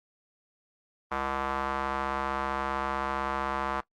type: tone with band-pass filter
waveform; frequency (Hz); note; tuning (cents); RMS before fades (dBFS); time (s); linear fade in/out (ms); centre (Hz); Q
square; 67.8; C#2; -38; -31; 1.11-3.81; 10; 1100; 2.3
effects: noise-tail reverb RT60 0.1 s tail -22 dB re dry + Opus 24 kbps